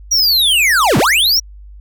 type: linear two-way sweep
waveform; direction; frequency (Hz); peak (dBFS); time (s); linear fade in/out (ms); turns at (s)
square; down then up; 5790 to 92.5 to 5790; -10; 0.11-1.4; 10; 0.98
effects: added 50 Hz sine -33 dBFS peak until 1.8 s